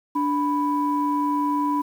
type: tone pair together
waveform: sine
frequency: 292.4 / 989 Hz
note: D4 / B5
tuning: -7 / +2 cents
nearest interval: octave + major sixth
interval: 2109 cents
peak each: -22 / -22 dBFS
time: 0.15-1.82 s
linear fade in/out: 10 ms
effects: tanh soft clip ceiling -12 dBFS + 8-bit